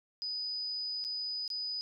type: tone with dropouts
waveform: sine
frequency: 4978 Hz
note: D#8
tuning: in tune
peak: -34 dBFS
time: 0.22-1.81 s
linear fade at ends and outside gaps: 0 ms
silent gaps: 1.041-1.048 / 1.478-1.502 s
effects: none